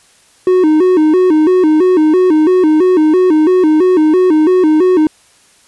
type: tone with vibrato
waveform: triangle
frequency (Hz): 337.3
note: E4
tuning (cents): +40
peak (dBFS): -4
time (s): 0.47-5.07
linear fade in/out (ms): 2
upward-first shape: square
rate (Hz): 3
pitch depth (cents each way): 150
effects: white hiss -48 dBFS RMS until 5.67 s + resampled to 24000 Hz